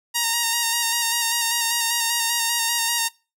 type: tone with vibrato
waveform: 5% pulse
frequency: 932.3 Hz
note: A#5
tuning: in tune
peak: -8 dBFS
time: 0.14-3.09 s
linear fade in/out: 20 ms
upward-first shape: square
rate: 5.1 Hz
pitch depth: 24 cents each way
effects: noise-tail reverb RT60 0.3 s tail -22 dB re dry

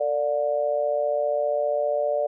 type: tone with amplitude modulation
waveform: sine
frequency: 585 Hz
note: D5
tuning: 7 cents flat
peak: -17 dBFS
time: 0-2.27 s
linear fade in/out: 10 ms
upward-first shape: sine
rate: 135 Hz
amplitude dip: 85%
effects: none

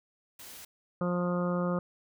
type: noise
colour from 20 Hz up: white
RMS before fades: -47 dBFS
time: 0.39-0.65 s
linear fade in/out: 5 ms
type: harmonic tone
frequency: 177 Hz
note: F3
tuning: 23 cents sharp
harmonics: 1 / 2 / 3 / 4 / 5 / 6 / 7 / 8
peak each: -29 / -37 / -33 / -46 / -45 / -43 / -38 / -47 dBFS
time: 1.01-1.79 s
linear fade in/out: 2 ms
effects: none

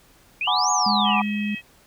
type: exponential two-way sweep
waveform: sine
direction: up then down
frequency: 2385 to 6840 to 2385 Hz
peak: -22 dBFS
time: 0.41-1.2 s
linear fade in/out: 2 ms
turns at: 0.71 s
type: chord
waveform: sine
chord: G# half-diminished seventh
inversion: third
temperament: equal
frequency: 740 / 830.6 / 987.8 / 1174.7 Hz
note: F#5 / G#5 / B5 / D6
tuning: 0 / 0 / 0 / 0 cents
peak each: -25 dBFS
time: 0.47-1.22 s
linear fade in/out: 5 ms
type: tone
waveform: sine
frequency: 207.6 Hz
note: G#3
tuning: in tune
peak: -23 dBFS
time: 0.86-1.55 s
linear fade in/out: 5 ms
type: harmonic tone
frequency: 640 Hz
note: D#5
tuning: 49 cents sharp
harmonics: 3 / 4 / 5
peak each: -37 / -31 / -40 dBFS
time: 1.04-1.62 s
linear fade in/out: 50 ms
effects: pink hiss -55 dBFS RMS until 1.86 s

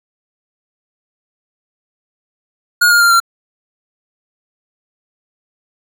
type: tone with pitch steps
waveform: square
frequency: 1437 / 1414.8 / 1392.9 / 1371.3 Hz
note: F6 / F6 / F6 / F6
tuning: +49 / +22 / -5 / -32 cents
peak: -8 dBFS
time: 2.81-3.202 s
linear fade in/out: 10 ms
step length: 98 ms
effects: none

